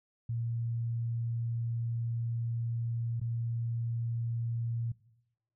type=tone with dropouts; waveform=sine; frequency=116.54 Hz; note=A#2; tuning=in tune; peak=-31 dBFS; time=0.29-4.92 s; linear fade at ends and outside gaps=5 ms; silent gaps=3.199-3.213 s; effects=noise-tail reverb RT60 0.9 s tail -20 dB re dry